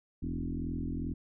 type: tone with frequency modulation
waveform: sine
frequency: 159 Hz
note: D#3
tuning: 38 cents sharp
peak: -32 dBFS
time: 0.22-1.14 s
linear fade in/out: 10 ms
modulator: 42.4 Hz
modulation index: 3.5
effects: none